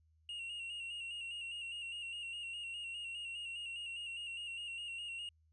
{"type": "tone with vibrato", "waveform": "triangle", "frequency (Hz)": 2794, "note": "F7", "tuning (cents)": 0, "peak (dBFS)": -40, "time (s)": [0.29, 5.29], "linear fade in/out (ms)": 2, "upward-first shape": "square", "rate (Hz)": 4.9, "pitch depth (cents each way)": 38, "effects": ["added 79 Hz sine -68 dBFS peak until 5.52 s", "resampled to 24000 Hz"]}